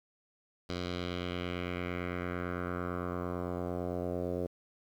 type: tone with low-pass filter sweep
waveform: 10% pulse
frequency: 88.9 Hz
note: F2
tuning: 31 cents sharp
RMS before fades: -36 dBFS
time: 0.69-4.47 s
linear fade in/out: 10 ms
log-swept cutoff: 4500 to 530 Hz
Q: 2.3
effects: 10-bit